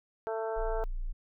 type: harmonic tone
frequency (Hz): 222.6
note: A3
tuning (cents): +20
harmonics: 2 / 3 / 4 / 5 / 6 / 7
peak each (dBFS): -34 / -36 / -39 / -51 / -45 / -49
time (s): 0.27-0.84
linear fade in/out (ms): 0
type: tone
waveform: sine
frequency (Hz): 29.14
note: A#0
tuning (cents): 0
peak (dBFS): -31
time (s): 0.56-1.13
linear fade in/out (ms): 20
effects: none